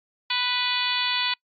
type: harmonic tone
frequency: 493.9 Hz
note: B4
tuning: in tune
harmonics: 2 / 3 / 4 / 5 / 6 / 7 / 8 / 9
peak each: -31 / -34 / -32 / -29 / -31 / -28 / -31 / -31 dBFS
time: 0.3-1.34 s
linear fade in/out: 5 ms
effects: noise-tail reverb RT60 0.1 s tail -26 dB re dry + Opus 48 kbps